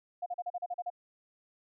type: tone bursts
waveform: sine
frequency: 712 Hz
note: F5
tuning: 33 cents sharp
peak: -32 dBFS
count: 9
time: 0.22-0.902 s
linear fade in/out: 10 ms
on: 42 ms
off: 38 ms
effects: none